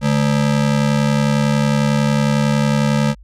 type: ring-modulated tone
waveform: square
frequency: 180.8 Hz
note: F#3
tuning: 40 cents flat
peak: -11 dBFS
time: 0.01-3.15 s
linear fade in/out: 50 ms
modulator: 35.5 Hz
effects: added 50 Hz sine -39 dBFS peak until 3.23 s + low-pass 8000 Hz 12 dB/octave